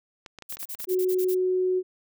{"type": "clicks", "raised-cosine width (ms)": 0.2, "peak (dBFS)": -24, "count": 9, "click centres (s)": [0.262, 0.387, 0.423, 0.525, 0.57, 0.629, 0.749, 0.802, 0.844]}
{"type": "noise bursts", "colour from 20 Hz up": "violet", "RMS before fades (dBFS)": -35, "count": 9, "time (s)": [0.49, 1.349], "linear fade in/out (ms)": 10, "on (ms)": 67, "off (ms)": 32}
{"type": "tone", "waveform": "sine", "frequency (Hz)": 368.9, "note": "F#4", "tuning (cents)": -5, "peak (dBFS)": -21, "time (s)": [0.87, 1.83], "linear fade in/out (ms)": 50}
{"effects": []}